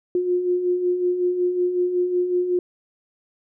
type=beating tone pair; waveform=sine; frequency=353.8 / 359.2 Hz; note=F4 / F4; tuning=+23 / +49 cents; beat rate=5.4 Hz; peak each=-28 / -19 dBFS; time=0.15-2.59 s; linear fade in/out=2 ms; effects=none